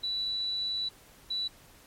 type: tone bursts at uneven times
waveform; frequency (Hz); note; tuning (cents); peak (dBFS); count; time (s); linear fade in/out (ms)
sine; 3951; B7; 0; -29; 2; 0.03-0.89 / 1.3-1.48; 10
effects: pink hiss -56 dBFS RMS until 1.86 s + MP3 64 kbps